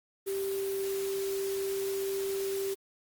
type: tone in noise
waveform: sine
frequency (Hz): 390.5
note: G4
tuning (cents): -7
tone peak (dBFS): -30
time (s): 0.26-2.75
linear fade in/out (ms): 20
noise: white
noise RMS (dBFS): -42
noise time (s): 0.26-2.75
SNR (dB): +9
effects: Opus 32 kbps